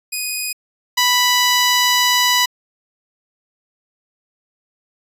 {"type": "tone pair in turn", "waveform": "10% pulse", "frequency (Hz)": [2487, 987], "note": ["D#7", "B5"], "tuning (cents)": [-1, -1], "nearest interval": "octave + major third", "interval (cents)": 1600, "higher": "first", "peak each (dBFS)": [-12, -4], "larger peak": "second", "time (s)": [[0.12, 0.53], [0.97, 2.46]], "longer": "second", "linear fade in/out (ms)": 10, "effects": ["resampled to 32000 Hz"]}